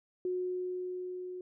sine tone with level ramp, 364.2 Hz, F#4, 27 cents flat, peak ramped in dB -30 to -39 dBFS, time 0.25-1.41 s, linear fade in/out 2 ms, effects none

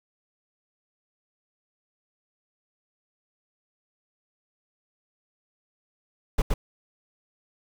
brown noise with echo, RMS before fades -20 dBFS, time 6.38-6.42 s, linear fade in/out 5 ms, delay 120 ms, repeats 1, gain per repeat -2 dB, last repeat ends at 6.54 s, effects none

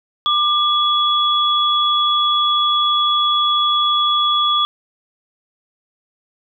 sine tone pair together, 1194 / 3377 Hz, D6 / G#7, +28 / +28 cents, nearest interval octave + tritone, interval 1800 cents, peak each -16 dBFS, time 0.26-4.65 s, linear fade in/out 0 ms, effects none

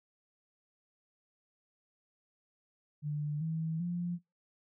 sine tone with pitch steps, 148.5 / 161.01 / 174.57 Hz, D3 / E3 / F3, +20 / -40 / 0 cents, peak -32 dBFS, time 3.02-4.19 s, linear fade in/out 50 ms, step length 390 ms, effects noise-tail reverb RT60 0.2 s tail -22 dB re dry

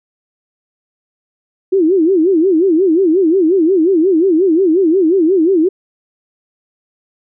sine tone with vibrato, 349.9 Hz, F4, 3 cents sharp, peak -8 dBFS, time 1.72-5.69 s, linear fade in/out 10 ms, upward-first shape sine, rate 5.6 Hz, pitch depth 210 cents each way, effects none

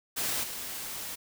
white noise with level steps, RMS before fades -31 / -38 dBFS, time 0.16-1.16 s, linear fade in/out 20 ms, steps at 0.43 s, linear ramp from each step 10 ms, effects none

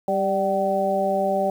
harmonic tone with a mistuned harmonic, 196 Hz, G3, in tune, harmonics 1 / 2 / 3 / 4, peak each -28 / -28 / -22 / -24 dBFS, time 0.08-1.5 s, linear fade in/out 2 ms, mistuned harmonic 4, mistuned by -42 cents, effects 8-bit

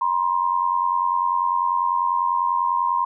sine tone pair together, 957 / 1047.1 Hz, A#5 / C6, +45 / +1 cents, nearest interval major second, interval 156 cents, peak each -21 / -21 dBFS, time 0.01-3.05 s, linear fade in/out 5 ms, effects none

